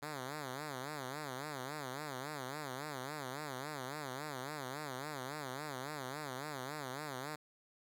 5% pulse tone with vibrato, 139.5 Hz, C#3, 11 cents sharp, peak -30 dBFS, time 0.02-7.36 s, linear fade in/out 10 ms, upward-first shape sine, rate 3.6 Hz, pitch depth 170 cents each way, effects none

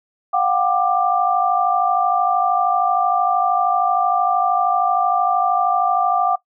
sine tone cluster, 715 / 768 / 1185 Hz, F5 / G5 / D6, +41 / -36 / +15 cents, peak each -19 dBFS, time 0.33-6.36 s, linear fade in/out 10 ms, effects noise-tail reverb RT60 0.1 s tail -20 dB re dry

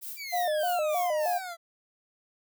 violet noise with tremolo, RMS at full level -38 dBFS, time 0.01-1.44 s, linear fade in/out 20 ms, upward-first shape sine, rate 3.3 Hz, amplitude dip 100%
25% pulse exponential sweep, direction down, 2388 to 659.3 Hz, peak -32 dBFS, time 0.16-1.57 s, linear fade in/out 50 ms
sine tone with vibrato, 659.3 Hz, E5, in tune, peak -25 dBFS, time 0.32-1.39 s, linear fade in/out 20 ms, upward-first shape square, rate 3.2 Hz, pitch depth 130 cents each way
effects none

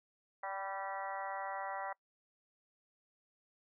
harmonic tone with a mistuned harmonic, 194.2 Hz, G3, 16 cents flat, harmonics 3 / 4 / 5 / 6 / 7 / 8 / 9 / 10, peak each -46 / -42 / -45 / -49 / -48 / -53 / -56 / -48 dBFS, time 0.43-1.93 s, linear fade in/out 5 ms, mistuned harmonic 5, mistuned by +24 cents, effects noise-tail reverb RT60 0.1 s tail -24 dB re dry

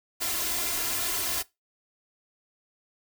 white noise with comb filter, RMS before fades -29 dBFS, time 0.2-1.43 s, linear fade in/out 20 ms, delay 2.9 ms, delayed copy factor +0.85, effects noise-tail reverb RT60 0.2 s tail -20 dB re dry

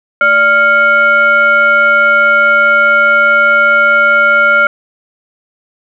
sine tone with frequency modulation, 1396.9 Hz, F6, in tune, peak -5 dBFS, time 0.21-4.67 s, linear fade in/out 2 ms, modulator 811 Hz, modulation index 0.68, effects none

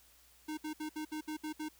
square tone bursts, 307.9 Hz, D#4, 18 cents flat, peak -38 dBFS, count 8, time 0.48-1.688 s, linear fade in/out 10 ms, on 95 ms, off 64 ms, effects added 59 Hz sine -70 dBFS peak until 1.79 s + white hiss -64 dBFS RMS until 1.79 s

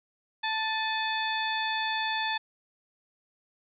harmonic tone with a mistuned harmonic, 880 Hz, A5, in tune, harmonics 1 / 2 / 3 / 4 / 5, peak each -31 / -32 / -37 / -34 / -41 dBFS, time 0.43-2.38 s, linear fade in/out 10 ms, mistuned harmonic 3, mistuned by -69 cents, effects none

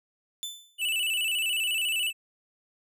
sawtooth tone with exponential decay, 3520 Hz, A7, in tune, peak -27 dBFS, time 0.43-0.8 s, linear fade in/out 0 ms, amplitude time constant 79 ms
square tone with vibrato, 2794 Hz, F7, in tune, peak -26 dBFS, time 0.78-2.13 s, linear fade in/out 50 ms, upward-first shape square, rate 14 Hz, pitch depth 91 cents each way
effects none

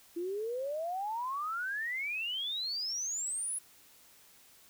sine exponential sweep, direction up, 333.4 to 10770 Hz, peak -33 dBFS, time 0.16-3.59 s, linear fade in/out 10 ms, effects white hiss -60 dBFS RMS until 4.69 s

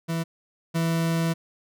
40% pulse tone pair in turn, 165.1 / 165.1 Hz, E3 / E3, +3 / +3 cents, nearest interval unison, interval 0 cents, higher neither, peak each -24 / -21 dBFS, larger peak second, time 0.08-0.24 / 0.74-1.34 s, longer second, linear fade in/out 20 ms, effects none

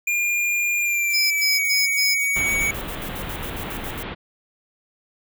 square tone with pitch glide, 2409 to 2248 Hz, D7 to C#7, +43 to +24 cents, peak -20 dBFS, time 0.07-2.71 s, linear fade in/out 5 ms, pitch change -119 cents, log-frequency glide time 0.79-1.67 s
violet noise with tremolo, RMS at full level -35 dBFS, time 1.1-4.03 s, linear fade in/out 5 ms, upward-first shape square, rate 7.3 Hz, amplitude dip 70%
45% pulse tone bursts, 5080 Hz, D#8, 35 cents sharp, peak -20 dBFS, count 4, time 1.13-2.15 s, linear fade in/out 20 ms, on 180 ms, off 100 ms
pink low-pass noise, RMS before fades -31 dBFS, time 2.35-4.15 s, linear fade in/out 20 ms, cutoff 3700 Hz, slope 48 dB/octave
effects none

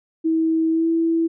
sine tone with pitch glide, 323 to 329.6 Hz, E4 to E4, -35 to 0 cents, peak -16 dBFS, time 0.24-1.28 s, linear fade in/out 20 ms, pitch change +35 cents, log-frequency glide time 0.7-0.88 s, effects none

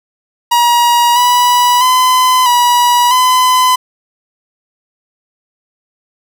45% pulse tone with pitch steps, 955 / 980 / 1016 / 971 / 1013 Hz, A#5 / B5 / B5 / B5 / B5, +42 / -14 / +49 / -30 / +44 cents, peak -7 dBFS, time 0.51-3.76 s, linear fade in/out 10 ms, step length 650 ms, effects none

